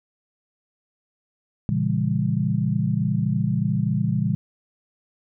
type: chord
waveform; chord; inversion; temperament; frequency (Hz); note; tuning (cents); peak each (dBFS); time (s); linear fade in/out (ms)
sine; A# diminished seventh; none; just; 116.54 / 139.85 / 167.82 / 201.4; A#2 / C#3 / E3 / G3; 0 / +16 / +31 / +47; -25; 1.69-4.35; 0
effects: none